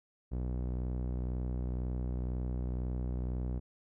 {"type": "tone with low-pass filter", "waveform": "sawtooth", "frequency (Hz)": 62, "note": "B1", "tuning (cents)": 7, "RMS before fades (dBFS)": -35, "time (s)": [0.31, 3.6], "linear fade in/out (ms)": 20, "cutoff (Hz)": 490, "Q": 0.54, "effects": []}